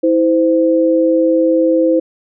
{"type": "tone pair together", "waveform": "sine", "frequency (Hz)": [324.8, 515.6], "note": ["E4", "C5"], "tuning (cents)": [-26, -26], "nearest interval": "minor sixth", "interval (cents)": 800, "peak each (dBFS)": -12, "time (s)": [0.03, 2], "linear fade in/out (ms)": 10, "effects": []}